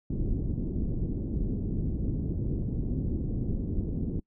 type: low-pass noise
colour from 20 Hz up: pink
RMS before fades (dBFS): -30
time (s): 0.1-4.2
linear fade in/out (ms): 5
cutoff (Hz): 330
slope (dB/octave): 24
effects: noise-tail reverb RT60 0.1 s tail -25 dB re dry